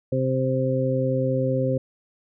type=harmonic tone; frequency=130.81 Hz; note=C3; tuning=in tune; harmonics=1 / 2 / 3 / 4; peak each=-24 / -27 / -30 / -24 dBFS; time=0.12-1.78 s; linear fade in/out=5 ms; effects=none